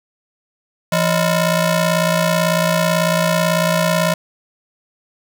sawtooth ring-modulated tone, 397.9 Hz, G4, 26 cents sharp, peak -7 dBFS, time 0.92-4.14 s, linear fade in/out 5 ms, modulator 228 Hz, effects none

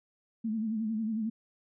sine tone with vibrato, 220 Hz, A3, in tune, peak -29 dBFS, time 0.44-1.3 s, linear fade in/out 10 ms, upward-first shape sine, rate 11 Hz, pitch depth 68 cents each way, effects none

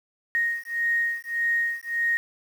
sine beating tone pair, 1864.7 / 1866.4 Hz, A#6 / A#6, 0 / +2 cents, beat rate 1.7 Hz, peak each -26 dBFS, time 0.35-2.17 s, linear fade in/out 0 ms, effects 8-bit

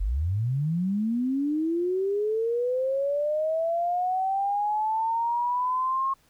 sine linear sweep, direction up, 41.2 to 1084 Hz, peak -23 dBFS, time 0-6.14 s, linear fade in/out 10 ms, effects pink hiss -63 dBFS RMS until 6.29 s

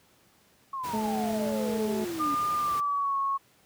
sine exponential sweep, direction down, 1111 to 277.2 Hz, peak -31 dBFS, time 0.73-2.35 s, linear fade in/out 5 ms
pink noise, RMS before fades -40 dBFS, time 0.83-2.81 s, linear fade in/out 20 ms
harmonic tone, 216.3 Hz, A3, 29 cents flat, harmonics 1 / 2 / 3 / 4, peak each -29 / -35 / -39 / -41 dBFS, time 0.93-2.05 s, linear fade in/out 10 ms
sine tone with pitch glide, 1206 to 1099.5 Hz, D6 to C#6, +46 to -14 cents, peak -25 dBFS, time 2.19-3.38 s, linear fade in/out 20 ms, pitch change -160 cents, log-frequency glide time 2.56-3.17 s
effects pink hiss -62 dBFS RMS until 3.65 s + high-pass 100 Hz 12 dB/octave

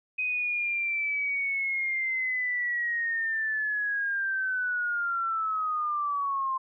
sine linear sweep, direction down, 2515 to 1046.5 Hz, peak -26 dBFS, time 0.18-6.58 s, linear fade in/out 10 ms, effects none

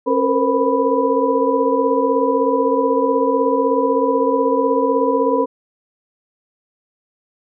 sine tone cluster, 271.9 / 456.7 / 472.8 / 516 / 988 Hz, C#4 / A#4 / A#4 / C5 / B5, -33 / -36 / +24 / -24 / 0 cents, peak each -20 dBFS, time 0.06-5.46 s, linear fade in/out 20 ms, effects none

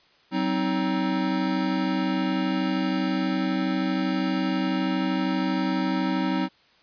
square chord, C diminished, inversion second, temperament just, 188.37 / 261.6 / 314 Hz, Gb3 / C4 / Eb4, +31 / 0 / +16 cents, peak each -28 dBFS, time 0.31-6.49 s, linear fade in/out 50 ms, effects white hiss -59 dBFS RMS until 6.82 s + resampled to 11025 Hz

